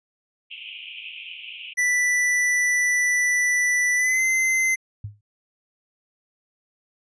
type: band-pass noise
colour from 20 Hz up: white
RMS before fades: -38 dBFS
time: 0.5-1.74 s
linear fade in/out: 20 ms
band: 2400 to 3100 Hz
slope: 96 dB/octave
type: tone with pitch glide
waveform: square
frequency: 1976 to 2066 Hz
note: B6 to C7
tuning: 0 to -22 cents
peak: -19 dBFS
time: 1.77-4.76 s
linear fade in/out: 20 ms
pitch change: +78 cents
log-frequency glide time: 3.96-4.22 s
type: tone with exponential decay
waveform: sine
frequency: 103.6 Hz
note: G#2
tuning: 4 cents flat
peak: -26 dBFS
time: 5.04-5.21 s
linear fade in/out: 5 ms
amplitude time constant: 36 ms
effects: resampled to 22050 Hz